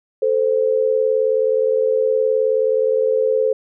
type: tone pair together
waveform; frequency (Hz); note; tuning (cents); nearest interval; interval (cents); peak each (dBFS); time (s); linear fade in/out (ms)
sine; 440 / 519.2; A4 / C5; 0 / -13; minor third; 287; -17; 0.22-3.53; 5
effects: none